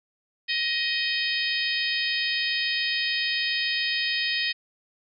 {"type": "harmonic tone", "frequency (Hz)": 627, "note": "D#5", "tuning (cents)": 13, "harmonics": [3, 4, 5, 6, 7, 8], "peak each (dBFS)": [-29, -30, -31, -32, -32, -33], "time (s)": [0.48, 4.53], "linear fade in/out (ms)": 20, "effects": []}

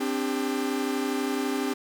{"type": "chord", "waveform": "45% pulse", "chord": "C suspended second", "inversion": "none", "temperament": "equal with one note detuned", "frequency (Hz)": [261.6, 293.7, 399.3], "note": ["C4", "D4", "G4"], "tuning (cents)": [0, 0, 32], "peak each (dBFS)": [-29, -31, -31], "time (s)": [0, 1.74], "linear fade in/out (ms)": 10, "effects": []}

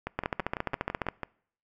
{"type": "two click trains", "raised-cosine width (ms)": 0.5, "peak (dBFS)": [-13, -17], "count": [14, 8], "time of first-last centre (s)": [[0.19, 1.087], [0.07, 1.233]], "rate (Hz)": [14.5, 6.02], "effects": ["noise-tail reverb RT60 0.6 s tail -24 dB re dry"]}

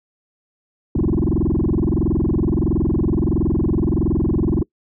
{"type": "tone with frequency modulation", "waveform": "sine", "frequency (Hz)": 200.3, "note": "G3", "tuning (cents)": 38, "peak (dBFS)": -13, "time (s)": [0.95, 4.63], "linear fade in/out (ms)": 5, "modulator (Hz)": 21.5, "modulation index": 7.5, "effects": ["noise-tail reverb RT60 0.1 s tail -25 dB re dry", "tanh soft clip ceiling -13 dBFS"]}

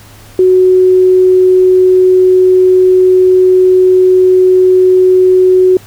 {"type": "tone", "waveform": "sine", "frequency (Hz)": 370, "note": "F#4", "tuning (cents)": 0, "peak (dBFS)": -3, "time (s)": [0.39, 5.77], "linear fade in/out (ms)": 2, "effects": ["added 104 Hz sine -37 dBFS peak until 5.86 s", "pink hiss -38 dBFS RMS until 5.86 s"]}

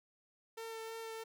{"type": "tone with vibrato", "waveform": "sawtooth", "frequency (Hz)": 450, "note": "A4", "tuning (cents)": 39, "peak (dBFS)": -39, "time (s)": [0.57, 1.24], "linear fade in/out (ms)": 10, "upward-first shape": "sine", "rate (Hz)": 3.1, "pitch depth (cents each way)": 13, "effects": []}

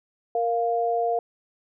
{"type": "tone pair together", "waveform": "sine", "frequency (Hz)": [466.2, 698.5], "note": ["A#4", "F5"], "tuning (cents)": [0, 0], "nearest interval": "perfect fifth", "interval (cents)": 700, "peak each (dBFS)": [-25, -23], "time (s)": [0.35, 1.19], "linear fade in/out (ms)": 2, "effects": []}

